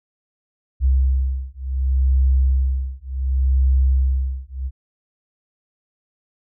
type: beating tone pair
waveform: sine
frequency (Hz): 65.41 / 66.09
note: C2 / C2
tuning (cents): 0 / +18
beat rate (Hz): 0.68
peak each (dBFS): -18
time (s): 0.8-4.71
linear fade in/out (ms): 50
effects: none